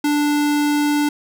square tone, 293.7 Hz, D4, in tune, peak -16 dBFS, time 0.04-1.09 s, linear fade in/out 5 ms, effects none

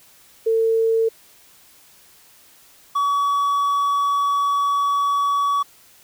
sine / triangle tone pair in turn, 450.1 / 1134.2 Hz, A4 / C#6, +39 / +39 cents, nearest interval octave + major third, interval 1600 cents, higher second, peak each -15 dBFS, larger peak neither, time 0.46-1.09 / 2.95-5.63 s, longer second, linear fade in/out 10 ms, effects white hiss -51 dBFS RMS until 6.03 s

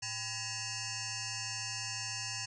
sine tone with frequency modulation, 109.9 Hz, A2, 2 cents flat, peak -36 dBFS, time 0.02-2.46 s, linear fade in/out 10 ms, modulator 898 Hz, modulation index 7.6, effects none

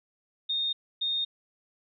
sine tone bursts at uneven times, 3680 Hz, A#7, 23 cents flat, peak -26 dBFS, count 2, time 0.49-0.73 / 1.01-1.25 s, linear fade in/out 10 ms, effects none

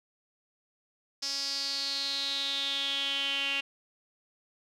sawtooth tone with band-pass filter sweep, 277.4 Hz, C#4, 1 cent sharp, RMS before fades -32 dBFS, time 1.22-3.61 s, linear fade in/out 10 ms, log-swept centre 5200 to 2800 Hz, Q 7.5, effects none

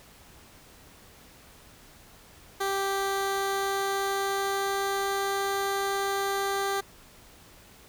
15% pulse tone with pitch glide, 392 to 394.5 Hz, G4 to G4, 0 to +11 cents, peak -20 dBFS, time 2.6-6.81 s, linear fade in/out 10 ms, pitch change +11 cents, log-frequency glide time 3.26-5.41 s, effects pink hiss -53 dBFS RMS until 7.88 s

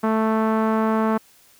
sawtooth tone with low-pass filter, 220.2 Hz, A3, 2 cents sharp, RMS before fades -20 dBFS, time 0.03-1.18 s, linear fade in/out 10 ms, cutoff 1200 Hz, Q 1.9, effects white hiss -54 dBFS RMS until 1.59 s

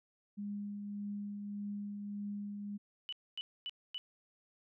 sine tone with tremolo, 204.2 Hz, G#3, 29 cents flat, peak -37 dBFS, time 0.37-2.78 s, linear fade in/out 20 ms, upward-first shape triangle, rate 1.7 Hz, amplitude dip 35%
sine tone bursts, 2973 Hz, F#7, 8 cents sharp, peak -38 dBFS, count 4, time 3.09-3.98 s, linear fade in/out 0 ms, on 35 ms, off 250 ms
effects none

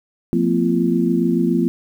sine tone cluster, 176.6 / 227.4 / 254.3 / 341.9 Hz, F3 / A#3 / C4 / F4, +20 / -43 / -49 / -37 cents, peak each -20 dBFS, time 0.33-1.68 s, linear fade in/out 0 ms, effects 8-bit

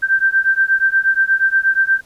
sine beating tone pair, 1564 / 1572.4 Hz, G6 / G6, -4 / +5 cents, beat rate 8.4 Hz, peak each -15 / -15 dBFS, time 0.02-2.01 s, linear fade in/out 20 ms, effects pink hiss -51 dBFS RMS until 2.05 s + resampled to 32000 Hz

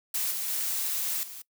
blue noise with level steps, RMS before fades -29 / -32 / -30 / -42 dBFS, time 0.14-1.42 s, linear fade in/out 5 ms, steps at 0.31 / 0.48 / 1.23 s, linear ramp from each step 2 ms, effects noise-tail reverb RT60 0.1 s tail -21 dB re dry

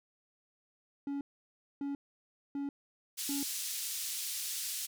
triangle tone bursts, 281.2 Hz, C#4, 25 cents sharp, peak -32 dBFS, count 4, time 1.07-3.43 s, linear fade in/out 2 ms, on 140 ms, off 600 ms
white band-pass noise, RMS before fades -38 dBFS, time 3.17-4.87 s, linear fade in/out 20 ms, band 3500 to 12000 Hz, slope 12 dB/octave
effects none

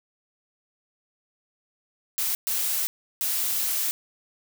blue noise bursts at uneven times, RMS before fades -26 dBFS, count 3, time 2.18-2.35 / 2.47-2.87 / 3.21-3.91 s, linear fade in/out 0 ms, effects none

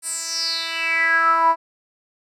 10% pulse tone with band-pass filter sweep, 329.6 Hz, E4, in tune, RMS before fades -20 dBFS, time 0.02-1.56 s, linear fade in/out 50 ms, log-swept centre 9400 to 870 Hz, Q 6.8, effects none

